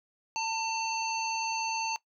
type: harmonic tone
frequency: 897 Hz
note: A5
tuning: 33 cents sharp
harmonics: 1 / 3 / 5 / 7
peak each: -31 / -36 / -38 / -39 dBFS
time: 0.36-1.96 s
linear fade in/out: 0 ms
effects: noise-tail reverb RT60 0.1 s tail -19 dB re dry